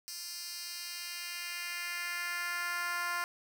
10% pulse tone with high-pass filter sweep, 349.2 Hz, F4, in tune, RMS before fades -38 dBFS, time 0.08-3.24 s, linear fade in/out 0 ms, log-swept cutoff 5400 to 1100 Hz, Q 1.5, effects none

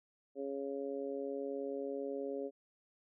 harmonic tone, 138.59 Hz, C#3, in tune, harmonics 2 / 3 / 4 / 5, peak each -43 / -40 / -42 / -55 dBFS, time 0.35-2.51 s, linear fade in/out 50 ms, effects none

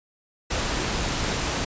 pink noise, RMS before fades -26 dBFS, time 0.5-1.65 s, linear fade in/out 10 ms, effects resampled to 16000 Hz

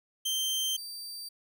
sawtooth tone pair in turn, 3136 / 4665 Hz, G7 / D8, 0 / -12 cents, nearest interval perfect fifth, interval 688 cents, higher second, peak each -25 / -36 dBFS, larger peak first, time 0.25-0.77 / 0.77-1.29 s, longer neither, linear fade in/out 10 ms, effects none

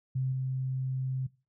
sine tone with level steps, 130.81 Hz, C3, in tune, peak -27 / -29 dBFS, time 0.15-1.27 s, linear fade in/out 10 ms, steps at 0.32 s, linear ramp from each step 5 ms, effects noise-tail reverb RT60 0.3 s tail -20 dB re dry

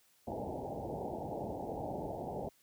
white low-pass noise, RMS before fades -40 dBFS, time 0.27-2.49 s, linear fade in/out 5 ms, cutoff 860 Hz, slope 96 dB/octave, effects white hiss -69 dBFS RMS until 2.62 s + high-pass 60 Hz 12 dB/octave

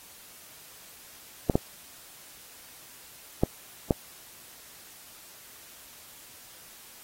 clicks, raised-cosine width 2 ms, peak -7 dBFS, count 4, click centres 1.498 / 1.555 / 3.435 / 3.908 s, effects white hiss -50 dBFS RMS until 7.03 s + AAC 48 kbps

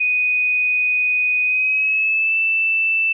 sine tone with pitch glide, 2489 to 2652 Hz, D#7 to E7, 0 to +10 cents, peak -15 dBFS, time 0-3.13 s, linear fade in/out 10 ms, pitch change +110 cents, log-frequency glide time 1.44-2.37 s, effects none

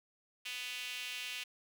sawtooth tone with high-pass filter, 248.5 Hz, B3, 11 cents sharp, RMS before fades -42 dBFS, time 0.45-1.44 s, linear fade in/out 10 ms, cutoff 2700 Hz, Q 3.4, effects 10-bit

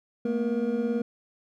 triangle tone cluster, 222.6 / 240.8 / 474.1 Hz, A3 / B3 / A#4, +20 / -44 / +29 cents, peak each -27 dBFS, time 0.25-1.02 s, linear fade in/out 5 ms, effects none

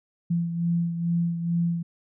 sine beating tone pair, 169.8 / 172.1 Hz, F3 / F3, -48 / -25 cents, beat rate 2.3 Hz, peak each -23 / -31 dBFS, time 0.3-1.83 s, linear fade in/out 10 ms, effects none

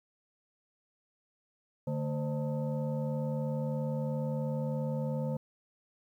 sine tone with frequency modulation, 147.5 Hz, D3, 8 cents sharp, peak -30 dBFS, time 1.87-5.37 s, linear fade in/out 5 ms, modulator 372 Hz, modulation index 1.1, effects 11-bit

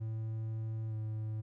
triangle tone with pitch glide, 110.9 to 108.87 Hz, A2 to A2, +14 to -18 cents, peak -33 dBFS, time 0-1.42 s, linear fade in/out 20 ms, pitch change -32 cents, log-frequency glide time 0.88-0.94 s, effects none

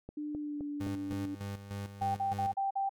click train, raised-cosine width 2 ms, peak -30 dBFS, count 5, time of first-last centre 0.09-1.126 s, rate 3.86 Hz
sine tone with pitch glide, 298.2 to 291.2 Hz, D4 to D4, +27 to -15 cents, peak -35 dBFS, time 0.17-1.35 s, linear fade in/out 5 ms, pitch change -42 cents, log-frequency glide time 0.38-0.62 s
30% pulse tone with tremolo, 100.1 Hz, G2, 37 cents sharp, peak -34 dBFS, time 0.8-2.54 s, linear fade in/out 10 ms, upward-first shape square, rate 3.3 Hz, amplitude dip 65%
sine tone bursts, 784 Hz, G5, in tune, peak -29 dBFS, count 5, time 2.01-2.894 s, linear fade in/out 10 ms, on 140 ms, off 46 ms
effects none

